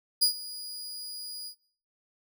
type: tone with ADSR envelope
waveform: sawtooth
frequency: 4898 Hz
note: D#8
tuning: 28 cents flat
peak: -16 dBFS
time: 0.21-1.55 s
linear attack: 16 ms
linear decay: 100 ms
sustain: -19 dB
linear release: 81 ms
effects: noise-tail reverb RT60 0.5 s tail -20 dB re dry